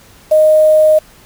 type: tone with quantisation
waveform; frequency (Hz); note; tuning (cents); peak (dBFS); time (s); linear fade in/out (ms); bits
sine; 620; D#5; -6; -5; 0.31-0.99; 10; 5
effects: pink hiss -43 dBFS RMS until 1.25 s